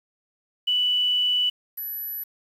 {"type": "tone pair in turn", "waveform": "sine", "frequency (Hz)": [2968, 11872], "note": ["F#7", "F#9"], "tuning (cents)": [5, 5], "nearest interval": "2 octaves", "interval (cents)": 2400, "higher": "second", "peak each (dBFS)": [-19, -29], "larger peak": "first", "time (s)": [[0.67, 1.5], [1.77, 2.24]], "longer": "first", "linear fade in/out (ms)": 10, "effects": ["8-bit"]}